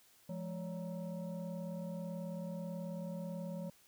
sine tone with frequency modulation, 172.3 Hz, F3, 23 cents flat, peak -39 dBFS, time 0.29-3.7 s, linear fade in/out 5 ms, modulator 383 Hz, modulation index 0.99, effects white hiss -66 dBFS RMS until 3.87 s

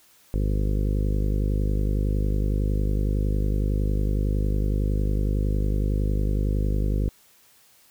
harmonic tone, 50.9 Hz, G#1, 34 cents flat, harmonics 1 / 2 / 3 / 4 / 5 / 6 / 7 / 8 / 9 / 10, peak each -22 / -28 / -32 / -34 / -36 / -38 / -39 / -40 / -41 / -42 dBFS, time 0.34-7.09 s, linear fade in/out 0 ms, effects white hiss -57 dBFS RMS until 7.9 s

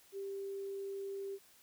sine tone, 393.4 Hz, G4, 6 cents sharp, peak -39 dBFS, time 0.12-1.39 s, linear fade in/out 50 ms, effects white hiss -64 dBFS RMS until 1.62 s

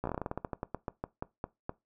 slowing click train, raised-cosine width 1 ms, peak -20 dBFS, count 20, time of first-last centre 0.04-1.694 s, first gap 15 ms, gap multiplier 1.17, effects noise-tail reverb RT60 0.2 s tail -20 dB re dry

